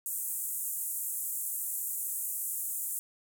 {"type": "band-pass noise", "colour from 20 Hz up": "white", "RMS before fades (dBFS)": -35, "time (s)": [0.06, 2.99], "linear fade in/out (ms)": 0, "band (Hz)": [7500, 16000], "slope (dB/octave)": 48, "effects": []}